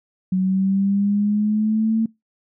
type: linear sweep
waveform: sine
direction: up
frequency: 185 to 225 Hz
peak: -16 dBFS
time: 0.32-2.06 s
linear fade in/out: 5 ms
effects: noise-tail reverb RT60 0.2 s tail -24 dB re dry